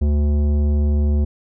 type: tone with tanh clipping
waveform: sine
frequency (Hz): 73.42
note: D2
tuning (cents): 0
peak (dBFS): -16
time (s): 0.01-1.25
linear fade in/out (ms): 10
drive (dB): 13
effects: none